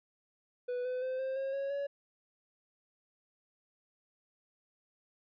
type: tone with pitch steps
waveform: triangle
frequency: 493.9 / 504.9 / 516.1 / 527.5 / 539.2 / 551.2 / 563.4 Hz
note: B4 / B4 / C5 / C5 / C#5 / C#5 / C#5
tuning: 0 / +38 / -24 / +14 / -48 / -10 / +28 cents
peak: -31 dBFS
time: 0.68-1.87 s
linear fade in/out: 10 ms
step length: 170 ms
effects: resampled to 11025 Hz